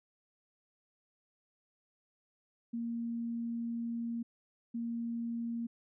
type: tone bursts at uneven times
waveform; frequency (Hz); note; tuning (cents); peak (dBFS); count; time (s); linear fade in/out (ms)
sine; 233.1; A#3; 0; -34; 2; 2.73-4.23 / 4.74-5.67; 10
effects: none